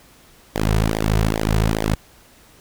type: tone with flanger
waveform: sawtooth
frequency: 53.8 Hz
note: A1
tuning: 38 cents flat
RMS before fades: -19 dBFS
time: 0.55-1.95 s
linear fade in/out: 5 ms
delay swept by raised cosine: 0.71 to 3.71 ms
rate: 2.4 Hz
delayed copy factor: -1
effects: pink hiss -50 dBFS RMS until 2.6 s